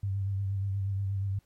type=tone with vibrato; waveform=sine; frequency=98.1 Hz; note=G2; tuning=2 cents sharp; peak=-28 dBFS; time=0.03-1.39 s; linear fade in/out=5 ms; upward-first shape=sine; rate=8.4 Hz; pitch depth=36 cents each way; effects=pink hiss -72 dBFS RMS until 1.45 s + AAC 48 kbps